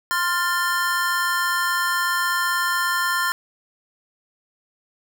square chord, F major, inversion second, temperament equal with one note detuned, 1046.5 / 1396.9 / 1776.3 Hz, C6 / F6 / A6, 0 / 0 / +16 cents, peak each -25 dBFS, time 0.11-3.32 s, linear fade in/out 0 ms, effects none

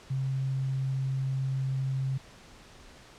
sine tone, 133.4 Hz, C3, 34 cents sharp, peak -27 dBFS, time 0.1-2.18 s, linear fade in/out 10 ms, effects pink hiss -52 dBFS RMS until 3.18 s + low-pass 7000 Hz 12 dB/octave

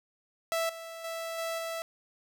sawtooth tone with level steps, 659.3 Hz, E5, in tune, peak -24 / -37 / -31 / -28 / -30 dBFS, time 0.52-1.82 s, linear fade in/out 0 ms, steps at 0.69 / 1.04 / 1.38 / 1.58 s, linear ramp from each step 5 ms, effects 11-bit

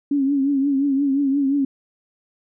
sine tone with vibrato, 277.2 Hz, C#4, in tune, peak -16 dBFS, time 0.11-1.65 s, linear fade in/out 5 ms, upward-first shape triangle, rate 5.7 Hz, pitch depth 79 cents each way, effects none

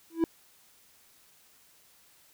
triangle tone with exponential growth, 329.6 Hz, E4, in tune, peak -16 dBFS, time 0.1-0.24 s, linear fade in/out 1 ms, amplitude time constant 30 ms, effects white hiss -61 dBFS RMS until 2.33 s

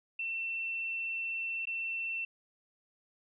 sine tone with dropouts, 2692 Hz, E7, 36 cents sharp, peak -33 dBFS, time 0.19-2.25 s, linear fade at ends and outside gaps 5 ms, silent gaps 1.655-1.67 s, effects none

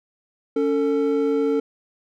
triangle tone pair together, 279.9 / 447.6 Hz, C#4 / A4, +17 / +30 cents, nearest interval minor sixth, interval 813 cents, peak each -20 / -18 dBFS, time 0.56-1.6 s, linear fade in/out 5 ms, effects none

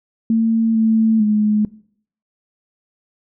sine tone with pitch steps, 225.6 / 222.2 / 211.5 Hz, A3 / A3 / G#3, +44 / +17 / +32 cents, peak -12 dBFS, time 0.3-1.65 s, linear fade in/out 2 ms, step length 450 ms, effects noise-tail reverb RT60 0.6 s tail -21 dB re dry

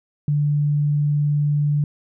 sine tone, 146.83 Hz, D3, in tune, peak -16 dBFS, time 0.28-1.84 s, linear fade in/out 2 ms, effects none

